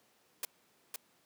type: noise with echo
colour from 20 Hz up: white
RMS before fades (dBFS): -36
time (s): 0.43-0.45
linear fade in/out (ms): 2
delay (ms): 510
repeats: 1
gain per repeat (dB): -4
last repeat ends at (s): 0.96
effects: pink hiss -69 dBFS RMS until 1.25 s + high-pass 200 Hz 12 dB/octave